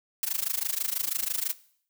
blue noise with amplitude modulation, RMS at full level -26 dBFS, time 0.23-1.53 s, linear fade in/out 0 ms, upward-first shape sine, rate 26.1 Hz, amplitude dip 95%, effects noise-tail reverb RT60 0.6 s tail -19 dB re dry

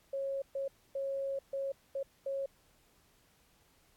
sine tone bursts at uneven times, 547 Hz, C#5, 23 cents flat, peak -33 dBFS, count 6, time 0.13-0.42 / 0.55-0.68 / 0.95-1.39 / 1.53-1.72 / 1.95-2.03 / 2.26-2.46 s, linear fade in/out 5 ms, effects pink hiss -68 dBFS RMS until 3.96 s + AAC 64 kbps

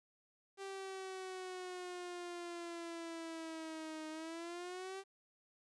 sawtooth exponential two-way sweep, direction down then up, 392 to 311.1 to 392 Hz, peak -40 dBFS, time 0.57-5.04 s, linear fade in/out 50 ms, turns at 4.09 s, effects resampled to 22050 Hz + 12-bit

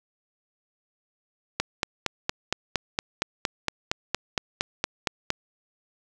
click train, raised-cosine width 0.2 ms, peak -6 dBFS, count 17, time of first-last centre 1.6-5.304 s, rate 4.32 Hz, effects none

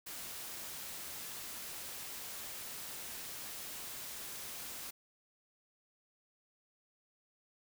white noise, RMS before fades -45 dBFS, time 0.06-4.91 s, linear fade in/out 10 ms, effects none

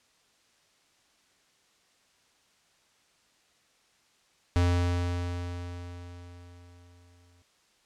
square tone with exponential decay, 88 Hz, F2, 14 cents sharp, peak -21 dBFS, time 4.56-7.42 s, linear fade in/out 0 ms, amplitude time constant 620 ms, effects white hiss -66 dBFS RMS until 7.85 s + low-pass 7000 Hz 12 dB/octave

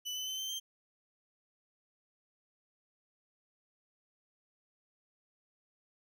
30% pulse tone with pitch steps, 2984 / 3024 / 3064 / 3105 / 3147 Hz, F#7 / F#7 / G7 / G7 / G7, +14 / +37 / -40 / -17 / +6 cents, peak -34 dBFS, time 0.05-0.6 s, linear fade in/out 20 ms, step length 110 ms, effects none

